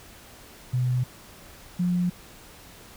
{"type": "tone pair in turn", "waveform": "sine", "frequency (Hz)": [125.5, 177.87], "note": ["B2", "F3"], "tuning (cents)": [28, 32], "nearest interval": "tritone", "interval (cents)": 604, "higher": "second", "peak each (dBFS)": -21, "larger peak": "neither", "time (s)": [[0.73, 1.04], [1.79, 2.1]], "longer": "neither", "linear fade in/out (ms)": 10, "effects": ["pink hiss -48 dBFS RMS until 2.96 s"]}